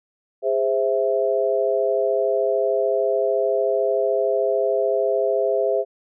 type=chord; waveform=sine; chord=Ab augmented; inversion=none; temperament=equal with one note detuned; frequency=409.8 / 523.3 / 659.3 Hz; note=Ab4 / C5 / E5; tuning=-23 / 0 / 0 cents; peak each=-22 dBFS; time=0.42-5.85 s; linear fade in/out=50 ms; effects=none